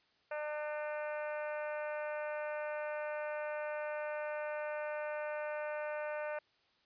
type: harmonic tone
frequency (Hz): 300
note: D4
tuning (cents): +37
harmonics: 2 / 3 / 4 / 5 / 6 / 7 / 8 / 9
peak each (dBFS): -38 / -46 / -50 / -46 / -51 / -55 / -52 / -57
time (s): 0.31-6.39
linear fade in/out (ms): 5
effects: white hiss -72 dBFS RMS until 6.85 s + resampled to 11025 Hz